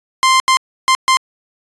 sawtooth tone bursts at uneven times, 1046.5 Hz, C6, in tune, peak -5 dBFS, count 4, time 0.23-0.4 / 0.48-0.57 / 0.88-0.95 / 1.08-1.17 s, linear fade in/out 0 ms, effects resampled to 22050 Hz

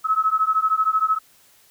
sine beating tone pair, 1284 / 1297 Hz, E6 / E6, -46 / -28 cents, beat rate 13 Hz, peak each -20 dBFS, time 0.04-1.19 s, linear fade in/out 20 ms, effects white hiss -55 dBFS RMS until 1.7 s

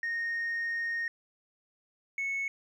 sine tone pair in turn, 1853 / 2204 Hz, A#6 / C#7, -11 / -11 cents, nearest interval minor third, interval 300 cents, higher second, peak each -28 dBFS, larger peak neither, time 0.03-1.08 / 2.18-2.48 s, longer first, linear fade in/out 2 ms, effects tanh soft clip ceiling -28 dBFS + 11-bit

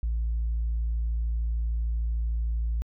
sine tone, 56.6 Hz, A1, 50 cents sharp, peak -23 dBFS, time 0.03-2.82 s, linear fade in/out 0 ms, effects tanh soft clip ceiling -22 dBFS

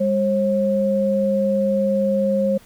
sine tone pair together, 201.9 / 539 Hz, G#3 / C#5, -49 / -49 cents, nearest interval octave + perfect fourth, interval 1700 cents, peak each -20 / -18 dBFS, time 0-2.58 s, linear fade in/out 10 ms, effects pink hiss -50 dBFS RMS until 2.65 s

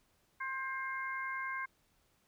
harmonic tone, 530 Hz, C5, 22 cents sharp, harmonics 2 / 3 / 4, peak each -40 / -40 / -42 dBFS, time 0.4-1.66 s, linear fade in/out 10 ms, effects pink hiss -73 dBFS RMS until 2.27 s

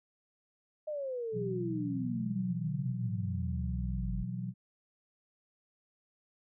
sine exponential sweep, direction down, 622.3 to 46.25 Hz, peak -34 dBFS, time 0.87-4.24 s, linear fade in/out 10 ms
sine chord, B suspended fourth, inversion none, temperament equal, 123.47 / 164.81 / 185 Hz, B2 / E3 / F#3, 0 / 0 / 0 cents, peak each -38 / -42 / -38 dBFS, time 1.32-4.54 s, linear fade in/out 50 ms
effects none

